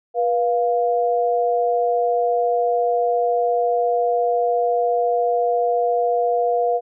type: tone pair together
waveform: sine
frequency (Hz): 484.3 / 698.5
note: B4 / F5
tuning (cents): -34 / 0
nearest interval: tritone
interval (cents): 634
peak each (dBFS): -19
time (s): 0.14-6.81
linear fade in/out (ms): 50
effects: none